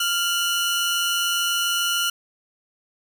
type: tone pair together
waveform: sawtooth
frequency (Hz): 1393.5 / 2960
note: F6 / F#7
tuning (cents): -4 / 0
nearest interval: octave + minor second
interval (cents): 1304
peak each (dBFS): -20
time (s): 0-2.1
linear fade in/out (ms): 5
effects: none